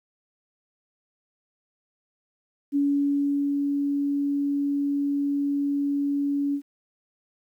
sine tone with ADSR envelope, 283.5 Hz, C#4, 39 cents sharp, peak -19 dBFS, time 2.72-6.62 s, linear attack 38 ms, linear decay 770 ms, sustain -3 dB, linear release 78 ms, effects 10-bit

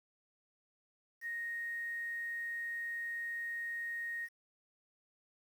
sine tone with quantisation, 1864.7 Hz, A#6, in tune, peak -37 dBFS, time 1.21-4.29 s, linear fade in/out 50 ms, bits 10, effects none

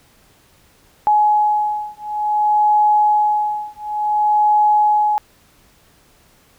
sine beating tone pair, 842 / 842.56 Hz, G#5 / G#5, +24 / +25 cents, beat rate 0.56 Hz, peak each -16 / -16 dBFS, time 1.07-5.18 s, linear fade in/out 0 ms, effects pink hiss -53 dBFS RMS until 6.58 s

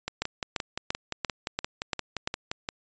two click trains, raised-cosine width 0.2 ms, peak -10 / -13 dBFS, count 7 / 16, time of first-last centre 0.22-2.275 / 0.08-2.689 s, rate 2.92 / 5.75 Hz, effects resampled to 16000 Hz

